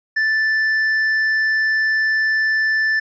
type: tone with tanh clipping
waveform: sine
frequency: 1760 Hz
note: A6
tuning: in tune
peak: -16 dBFS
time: 0.16-3 s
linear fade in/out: 10 ms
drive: 5 dB
effects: resampled to 16000 Hz